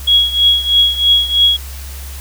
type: tone with tremolo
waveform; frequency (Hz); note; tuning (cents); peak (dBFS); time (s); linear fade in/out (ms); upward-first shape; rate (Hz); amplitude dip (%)
sine; 3322; G#7; 0; -5; 0.07-1.57; 10; triangle; 3.1; 85
effects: added 68 Hz sine -26 dBFS peak until 2.2 s + white hiss -34 dBFS RMS until 2.2 s